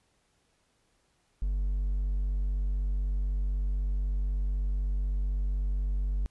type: tone with hard clipping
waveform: triangle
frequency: 48.02 Hz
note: G1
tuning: 35 cents flat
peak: -27 dBFS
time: 1.42-6.26 s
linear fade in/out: 0 ms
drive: 5 dB
effects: pink hiss -71 dBFS RMS until 6.3 s + resampled to 24000 Hz

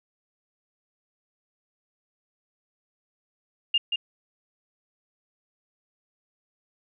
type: tone with echo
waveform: sine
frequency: 2817 Hz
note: F7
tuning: 14 cents sharp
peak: -18 dBFS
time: 3.74-3.78 s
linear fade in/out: 5 ms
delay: 180 ms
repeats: 1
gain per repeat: -5 dB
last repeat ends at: 3.96 s
effects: none

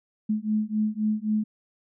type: beating tone pair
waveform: sine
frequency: 212.4 / 216.2 Hz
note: G#3 / A3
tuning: +39 / -30 cents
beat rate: 3.8 Hz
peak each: -26 dBFS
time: 0.29-1.44 s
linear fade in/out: 10 ms
effects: none

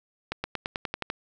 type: accelerating click train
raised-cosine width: 0.3 ms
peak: -13 dBFS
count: 9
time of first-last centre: 0.32-1.101 s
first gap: 120 ms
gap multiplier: 0.94
effects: none

